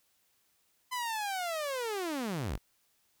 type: linear sweep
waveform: sawtooth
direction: down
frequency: 1020 to 34.65 Hz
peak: -29 dBFS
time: 0.91-2.58 s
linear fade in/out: 20 ms
effects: white hiss -72 dBFS RMS until 3.2 s